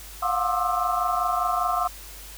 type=tone cluster; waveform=sine; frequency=703 / 728 / 1066 / 1204 / 1313 Hz; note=F5 / F#5 / C6 / D6 / E6; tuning=+11 / -28 / +32 / +43 / -7 cents; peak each=-28 dBFS; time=0.22-1.88 s; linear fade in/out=10 ms; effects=added 50 Hz sine -43 dBFS peak until 2.37 s + white hiss -43 dBFS RMS until 2.37 s